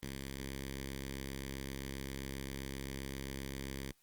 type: tone with notch filter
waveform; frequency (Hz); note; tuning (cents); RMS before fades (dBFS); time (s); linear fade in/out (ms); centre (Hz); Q
5% pulse; 67.6; C#2; -43; -43; 0.03-3.92; 0; 710; 0.56
effects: white hiss -72 dBFS RMS until 4.02 s + Opus 24 kbps